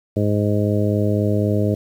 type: harmonic tone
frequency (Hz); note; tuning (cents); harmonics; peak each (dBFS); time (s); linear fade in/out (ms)
103.83; G#2; 0; 1 / 2 / 3 / 4 / 5 / 6; -19 / -22 / -24 / -25 / -26 / -27; 0.16-1.75; 10
effects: 8-bit